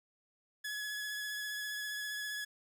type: tone with vibrato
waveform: sawtooth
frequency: 1694 Hz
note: G#6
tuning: 34 cents sharp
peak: -34 dBFS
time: 0.64-2.45 s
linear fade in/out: 10 ms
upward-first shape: sine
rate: 15 Hz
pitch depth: 17 cents each way
effects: 11-bit